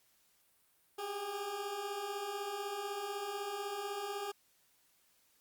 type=beating tone pair; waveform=20% pulse; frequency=392 / 408 Hz; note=G4 / G#4; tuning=0 / -31 cents; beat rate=16 Hz; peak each=-40 / -34 dBFS; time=0.98-4.32 s; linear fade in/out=10 ms; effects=white hiss -71 dBFS RMS until 5.4 s + Opus 48 kbps